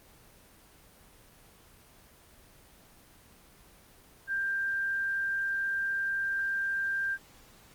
sine tone, 1586 Hz, G6, 20 cents sharp, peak -28 dBFS, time 4.27-7.18 s, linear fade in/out 50 ms, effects pink hiss -57 dBFS RMS until 7.74 s + Opus 24 kbps

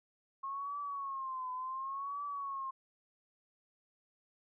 sine tone with vibrato, 1080 Hz, C#6, 45 cents flat, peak -37 dBFS, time 0.43-2.71 s, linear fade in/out 10 ms, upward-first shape triangle, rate 0.69 Hz, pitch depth 120 cents each way, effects none

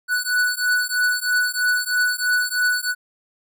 square beating tone pair, 1480 / 1483.1 Hz, F#6 / F#6, 0 / +4 cents, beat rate 3.1 Hz, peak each -22 dBFS, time 0.08-2.95 s, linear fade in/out 50 ms, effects none

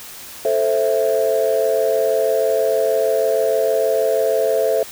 sine chord, A minor, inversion none, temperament equal with one note detuned, 440 / 526.3 / 659.3 Hz, A4 / C5 / E5, 0 / +10 / 0 cents, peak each -18 dBFS, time 0.45-4.83 s, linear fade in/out 2 ms, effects tanh soft clip ceiling -8 dBFS + white hiss -36 dBFS RMS until 4.91 s

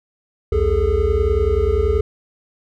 triangle tone cluster, 61.3 / 80.1 / 409.3 / 439.7 Hz, B1 / E2 / G#4 / A4, -12 / -49 / -25 / -1 cents, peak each -18 dBFS, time 0.52-2.01 s, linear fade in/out 5 ms, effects none

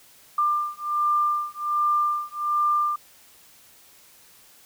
sine beating tone pair, 1193 / 1194.3 Hz, D6 / D6, +27 / +29 cents, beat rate 1.3 Hz, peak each -24 dBFS, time 0.38-2.96 s, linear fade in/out 5 ms, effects white hiss -53 dBFS RMS until 4.65 s

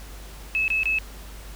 sine tone bursts, 2596 Hz, E7, 27 cents flat, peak -20 dBFS, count 3, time 0.55-0.986 s, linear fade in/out 0 ms, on 130 ms, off 23 ms, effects added 50 Hz sine -39 dBFS peak until 1.55 s + pink hiss -45 dBFS RMS until 1.55 s

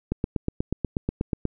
click train, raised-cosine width 3 ms, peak -11 dBFS, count 12, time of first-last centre 0.12-1.453 s, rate 8.25 Hz, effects none

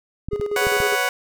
clicks, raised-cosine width 5 ms, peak -17 dBFS, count 5, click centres 0.286 / 0.333 / 0.398 / 0.669 / 0.803 s
triangle tone with tremolo, 413.9 Hz, G#4, 6 cents flat, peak -18 dBFS, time 0.31-0.96 s, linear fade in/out 20 ms, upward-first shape square, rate 9.8 Hz, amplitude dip 60%
15% pulse chord, B suspended second, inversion none, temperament just, 493.9 / 555.6 / 740.8 Hz, B4 / C#5 / F#5, 0 / +4 / +2 cents, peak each -19 / -19 / -17 dBFS, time 0.56-1.09 s, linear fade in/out 2 ms
effects none

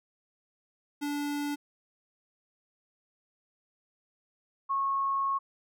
square / sine tone pair in turn, 290 / 1094.9 Hz, D4 / C#6, -22 / -22 cents, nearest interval octave + major seventh, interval 2300 cents, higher second, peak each -31 / -26 dBFS, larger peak second, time 1.01-1.56 / 4.69-5.39 s, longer second, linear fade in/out 20 ms, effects none

